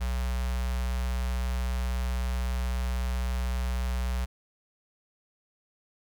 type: tone with notch filter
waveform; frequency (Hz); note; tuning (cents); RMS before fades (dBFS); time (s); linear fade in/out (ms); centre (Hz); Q
square; 61.9; B1; +5; -29; 0-4.26; 20; 310; 0.6
effects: none